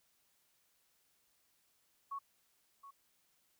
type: tone with echo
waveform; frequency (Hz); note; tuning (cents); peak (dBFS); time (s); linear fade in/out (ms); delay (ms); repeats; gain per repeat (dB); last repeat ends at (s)
sine; 1110; C#6; +2; -39; 2.11-2.19; 10; 720; 1; -12; 2.91
effects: white hiss -75 dBFS RMS until 3.59 s